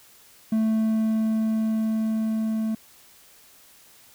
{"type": "tone with level ramp", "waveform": "triangle", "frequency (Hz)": 220.3, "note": "A3", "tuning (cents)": 2, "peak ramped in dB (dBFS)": [-17, -21], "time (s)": [0.52, 2.75], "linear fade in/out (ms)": 5, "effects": ["white hiss -53 dBFS RMS until 4.14 s"]}